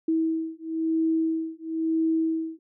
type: beating tone pair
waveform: sine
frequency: 322.6 / 323.6 Hz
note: E4 / E4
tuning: -37 / -32 cents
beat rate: 1 Hz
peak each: -26 / -26 dBFS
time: 0.08-2.59 s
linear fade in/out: 5 ms
effects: none